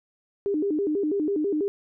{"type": "tone with vibrato", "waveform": "sine", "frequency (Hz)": 349.2, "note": "F4", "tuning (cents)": 0, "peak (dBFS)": -22, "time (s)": [0.46, 1.68], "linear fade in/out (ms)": 0, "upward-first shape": "square", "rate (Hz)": 6.1, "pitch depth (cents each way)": 240, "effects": []}